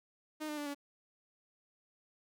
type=tone with pitch steps; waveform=sawtooth; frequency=307.8 / 300.1 / 292.5 / 285.2 Hz; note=D#4 / D4 / D4 / C#4; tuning=-19 / +38 / -7 / +49 cents; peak=-34 dBFS; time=0.4-0.748 s; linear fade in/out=20 ms; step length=87 ms; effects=none